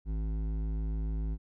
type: tone with hard clipping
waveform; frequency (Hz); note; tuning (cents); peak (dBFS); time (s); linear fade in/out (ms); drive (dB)
sine; 53.5; A1; -48; -32; 0.05-1.38; 50; 11
effects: none